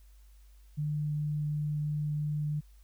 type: tone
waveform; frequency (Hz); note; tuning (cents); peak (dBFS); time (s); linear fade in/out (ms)
sine; 149.5; D3; +31; -29; 0.77-2.61; 20
effects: added 50 Hz sine -53 dBFS peak until 2.83 s + white hiss -69 dBFS RMS until 2.83 s